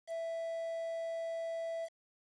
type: tone with quantisation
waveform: triangle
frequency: 661 Hz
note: E5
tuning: 5 cents sharp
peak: -34 dBFS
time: 0.07-1.89 s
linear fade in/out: 50 ms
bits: 9
effects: resampled to 22050 Hz